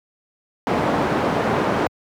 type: low-pass noise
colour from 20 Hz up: white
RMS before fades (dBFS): -20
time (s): 0.67-1.87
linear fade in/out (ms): 0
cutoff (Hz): 840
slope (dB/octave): 12
effects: high-pass 100 Hz 12 dB/octave